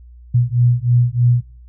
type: beating tone pair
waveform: sine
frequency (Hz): 120 / 123.2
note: B2 / B2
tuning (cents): -49 / -4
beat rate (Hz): 3.2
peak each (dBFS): -15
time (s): 0.34-1.41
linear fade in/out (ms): 10
effects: noise-tail reverb RT60 0.4 s tail -19 dB re dry + added 60 Hz sine -38 dBFS peak until 1.68 s